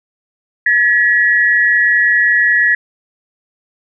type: tone pair together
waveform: sine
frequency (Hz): 1708 / 1917.2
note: G#6 / A#6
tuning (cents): +48 / +48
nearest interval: major second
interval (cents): 200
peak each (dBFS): -12 / -11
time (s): 0.66-2.75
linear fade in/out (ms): 5
effects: none